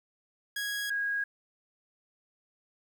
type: tone pair in turn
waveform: sawtooth / sine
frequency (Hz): 1655 / 1641.7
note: G#6 / G#6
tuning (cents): -6 / -20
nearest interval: unison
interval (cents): 14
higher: first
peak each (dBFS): -28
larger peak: neither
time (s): 0.56-0.9 / 0.9-1.24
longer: neither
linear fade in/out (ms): 5
effects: 10-bit